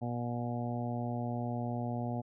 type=harmonic tone; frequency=120.2 Hz; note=B2; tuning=46 cents flat; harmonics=1 / 2 / 3 / 4 / 5 / 6 / 7; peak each=-36 / -37 / -47 / -47 / -44 / -42 / -47 dBFS; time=0.01-2.22 s; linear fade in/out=20 ms; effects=none